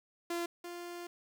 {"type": "tone pair in turn", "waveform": "sawtooth", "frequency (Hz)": [343.2, 348.6], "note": ["F4", "F4"], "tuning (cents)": [-30, -3], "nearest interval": "unison", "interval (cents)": 27, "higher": "second", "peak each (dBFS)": [-30, -38], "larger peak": "first", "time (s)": [[0.3, 0.46], [0.64, 1.07]], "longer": "second", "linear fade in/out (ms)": 5, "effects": ["10-bit"]}